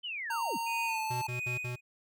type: linear sweep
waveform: sine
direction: down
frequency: 3104 to 123.47 Hz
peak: -35 dBFS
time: 0.03-0.58 s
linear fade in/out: 20 ms
type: tone with pitch glide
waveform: square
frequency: 922 to 877.8 Hz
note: A#5 to A5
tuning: -19 to -4 cents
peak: -33 dBFS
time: 0.3-1.27 s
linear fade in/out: 5 ms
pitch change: -85 cents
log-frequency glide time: 0.85-1 s
type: tone with tremolo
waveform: triangle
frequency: 2489 Hz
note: D#7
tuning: in tune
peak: -31 dBFS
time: 0.66-1.81 s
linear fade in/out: 10 ms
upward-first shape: sine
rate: 1.5 Hz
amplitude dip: 95%
type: tone bursts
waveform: square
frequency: 123.47 Hz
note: B2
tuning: in tune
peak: -36 dBFS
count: 4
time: 1.1-1.76 s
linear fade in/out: 10 ms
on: 120 ms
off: 60 ms
effects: none